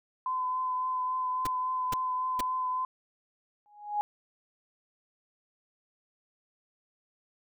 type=tone with vibrato; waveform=sine; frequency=1018 Hz; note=C6; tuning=48 cents flat; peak=-28 dBFS; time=0.26-2.85 s; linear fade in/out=2 ms; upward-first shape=triangle; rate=3.6 Hz; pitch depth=16 cents each way
type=noise bursts; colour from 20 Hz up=pink; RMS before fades=-33 dBFS; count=3; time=1.45-2.41 s; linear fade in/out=5 ms; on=20 ms; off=450 ms
type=tone with exponential growth; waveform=sine; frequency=830.6 Hz; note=G#5; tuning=in tune; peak=-23 dBFS; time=3.66-4.01 s; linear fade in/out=0 ms; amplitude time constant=76 ms
effects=none